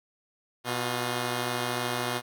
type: tone pair together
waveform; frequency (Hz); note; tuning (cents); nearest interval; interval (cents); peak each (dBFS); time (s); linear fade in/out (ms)
5% pulse; 122.9 / 355.5; B2 / F4; -8 / +31; octave + tritone; 1839; -18 / -22; 0.64-2.22; 50
effects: none